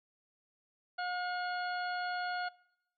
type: harmonic tone with a mistuned harmonic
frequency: 719 Hz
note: F#5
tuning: 50 cents flat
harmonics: 1 / 2 / 3 / 4 / 5 / 6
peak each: -36 / -37 / -50 / -50 / -53 / -46 dBFS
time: 0.98-2.49 s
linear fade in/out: 10 ms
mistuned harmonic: 5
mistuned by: -89 cents
effects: noise-tail reverb RT60 0.8 s tail -23 dB re dry + MP3 48 kbps